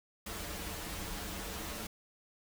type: noise with comb filter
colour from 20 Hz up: pink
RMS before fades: -41 dBFS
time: 0.26-1.87 s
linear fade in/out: 5 ms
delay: 7.8 ms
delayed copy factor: -0.95
effects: none